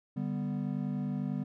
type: chord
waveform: triangle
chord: G major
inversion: second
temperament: equal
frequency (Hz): 146.83 / 196 / 246.9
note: D3 / G3 / B3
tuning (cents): 0 / 0 / 0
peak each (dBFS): -34 / -33 / -34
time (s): 0.16-1.44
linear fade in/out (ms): 10
effects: none